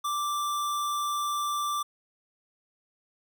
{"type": "tone", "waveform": "square", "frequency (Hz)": 1174.7, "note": "D6", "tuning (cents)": 0, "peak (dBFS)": -28, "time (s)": [0.04, 1.83], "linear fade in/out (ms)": 10, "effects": []}